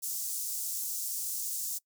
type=high-pass noise; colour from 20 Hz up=pink; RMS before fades=-35 dBFS; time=0.02-1.79 s; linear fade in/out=20 ms; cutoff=6400 Hz; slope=24 dB/octave; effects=noise-tail reverb RT60 0.1 s tail -23 dB re dry